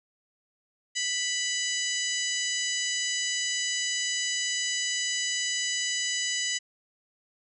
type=harmonic tone with a mistuned harmonic; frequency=987.8 Hz; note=B5; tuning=in tune; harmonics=2 / 3 / 4 / 5 / 6 / 7 / 8; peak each=-33 / -33 / -38 / -35 / -35 / -34 / -38 dBFS; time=0.95-6.59 s; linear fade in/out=20 ms; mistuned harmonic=6; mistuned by=+58 cents; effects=none